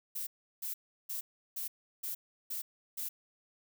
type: noise bursts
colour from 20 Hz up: violet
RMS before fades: -38 dBFS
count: 7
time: 0.15-3.09 s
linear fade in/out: 10 ms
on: 120 ms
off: 350 ms
effects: none